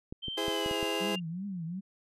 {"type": "clicks", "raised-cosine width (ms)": 3, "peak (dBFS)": -26, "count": 6, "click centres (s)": [0.125, 0.283, 0.482, 0.661, 0.712, 0.829]}
{"type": "tone with pitch glide", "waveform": "sine", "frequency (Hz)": [3125, 2800], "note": ["G7", "F7"], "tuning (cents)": [-6, 4], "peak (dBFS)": -35, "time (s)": [0.22, 1.2], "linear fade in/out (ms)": 20, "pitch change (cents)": -190, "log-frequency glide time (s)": [0.47, 0.79]}
{"type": "chord", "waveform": "30% pulse", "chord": "E augmented", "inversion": "none", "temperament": "just", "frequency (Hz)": [329.6, 412, 515], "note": ["E4", "G#4", "B#4"], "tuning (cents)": [0, -14, -28], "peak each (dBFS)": [-33, -32, -34], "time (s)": [0.37, 1.16], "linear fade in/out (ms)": 10}
{"type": "tone with vibrato", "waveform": "sine", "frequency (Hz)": 181, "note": "F#3", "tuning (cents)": -38, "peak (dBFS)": -34, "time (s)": [1, 1.81], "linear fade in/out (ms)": 20, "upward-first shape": "triangle", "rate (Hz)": 2.7, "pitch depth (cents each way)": 230}
{"effects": ["resampled to 32000 Hz"]}